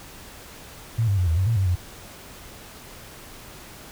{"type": "tone with pitch steps", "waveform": "sine", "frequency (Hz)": [113.9, 99.7, 90.3, 80.8, 94.2, 114.7, 96.1, 89], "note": ["A#2", "G2", "F#2", "E2", "F#2", "A#2", "G2", "F2"], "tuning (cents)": [-40, 30, -42, -34, 32, -28, -34, 33], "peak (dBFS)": -18, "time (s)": [0.98, 1.756], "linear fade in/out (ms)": 10, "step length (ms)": 97, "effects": ["pink hiss -43 dBFS RMS until 3.91 s"]}